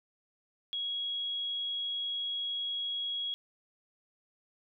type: tone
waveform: sine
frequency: 3317 Hz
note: G#7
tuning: 3 cents flat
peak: -32 dBFS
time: 0.73-3.34 s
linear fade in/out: 0 ms
effects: none